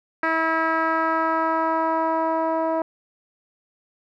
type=tone with low-pass filter sweep; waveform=10% pulse; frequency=323.6 Hz; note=E4; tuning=32 cents flat; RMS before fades=-22 dBFS; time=0.23-2.82 s; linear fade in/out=2 ms; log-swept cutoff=1800 to 770 Hz; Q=2.1; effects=none